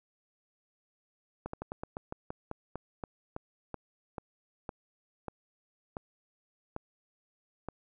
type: slowing click train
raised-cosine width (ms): 1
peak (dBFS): -23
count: 19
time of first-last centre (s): 1.46-7.686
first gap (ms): 74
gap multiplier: 1.16
effects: none